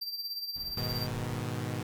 square tone with tremolo, 4699 Hz, D8, in tune, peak -33 dBFS, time 0.01-1.07 s, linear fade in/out 10 ms, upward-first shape sine, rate 17 Hz, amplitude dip 60%
brown noise, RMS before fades -46 dBFS, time 0.56-1.41 s, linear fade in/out 0 ms
sawtooth chord, G# minor, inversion none, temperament equal, 103.83 / 123.47 / 155.56 Hz, G#2 / B2 / D#3, 0 / 0 / 0 cents, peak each -33 / -32 / -35 dBFS, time 0.77-1.83 s, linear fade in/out 5 ms
effects none

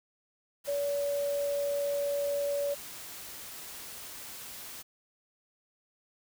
sine tone in noise, 570 Hz, C#5, 48 cents sharp, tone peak -28 dBFS, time 0.67-2.75 s, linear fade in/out 20 ms, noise white, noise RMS -44 dBFS, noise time 0.64-4.83 s, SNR +13 dB, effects none

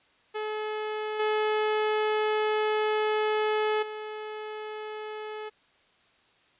sawtooth tone with level steps, 428.4 Hz, A4, 46 cents flat, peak -26 / -20 / -31 dBFS, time 0.34-5.5 s, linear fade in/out 20 ms, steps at 1.19 / 3.82 s, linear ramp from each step 10 ms, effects white hiss -63 dBFS RMS until 6.59 s + resampled to 8000 Hz

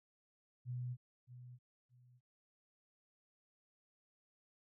sine tone with echo, 123.9 Hz, B2, 6 cents sharp, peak -39 dBFS, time 0.65-0.97 s, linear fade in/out 50 ms, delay 620 ms, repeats 2, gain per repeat -12 dB, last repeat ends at 2.21 s, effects none

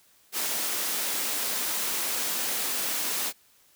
white high-pass noise, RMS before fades -29 dBFS, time 0.32-3.33 s, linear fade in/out 50 ms, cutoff 190 Hz, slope 24 dB/octave, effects white hiss -61 dBFS RMS until 3.75 s

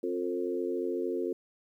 harmonic tone with a mistuned harmonic, 88.7 Hz, F2, 27 cents sharp, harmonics 3 / 4 / 5 / 6, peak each -37 / -32 / -34 / -41 dBFS, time 0.03-1.33 s, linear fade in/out 5 ms, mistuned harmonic 5, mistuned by +19 cents, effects 11-bit

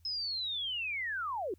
sine linear sweep, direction down, 5190 to 329.4 Hz, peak -33 dBFS, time 0.05-1.54 s, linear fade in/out 2 ms, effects added 83 Hz sine -60 dBFS peak until 1.58 s + white hiss -75 dBFS RMS until 1.58 s

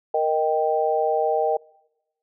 sine chord, Eb major, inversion second, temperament equal, 466.2 / 622.3 / 784 Hz, Bb4 / Eb5 / G5, 0 / 0 / 0 cents, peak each -23 dBFS, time 0.14-1.57 s, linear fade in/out 5 ms, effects noise-tail reverb RT60 1.0 s tail -26 dB re dry

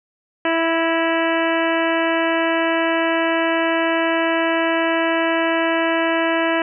harmonic tone with a mistuned harmonic, 329.6 Hz, E4, in tune, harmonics 1 / 2 / 3 / 4 / 5 / 6 / 7 / 8 / 9, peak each -21 / -21 / -25 / -29 / -25 / -28 / -30 / -30 / -31 dBFS, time 0.45-6.62 s, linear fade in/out 2 ms, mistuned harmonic 6, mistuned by -29 cents, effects none

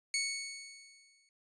15% pulse tone with exponential decay, 2217 Hz, C#7, in tune, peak -23 dBFS, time 0.14-1.29 s, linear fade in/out 1 ms, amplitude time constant 250 ms, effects resampled to 22050 Hz

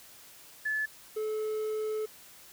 sine / triangle tone pair in turn, 1728 / 432 Hz, A6 / A4, -32 / -32 cents, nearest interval 2 octaves, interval 2400 cents, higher first, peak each -28 dBFS, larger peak neither, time 0.65-0.86 / 1.16-2.06 s, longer second, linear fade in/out 10 ms, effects white hiss -53 dBFS RMS until 2.52 s

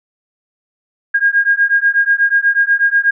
sine beating tone pair, 1621 / 1629.2 Hz, G#6 / G#6, -42 / -34 cents, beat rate 8.2 Hz, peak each -13 dBFS, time 1.14-3.11 s, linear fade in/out 10 ms, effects none

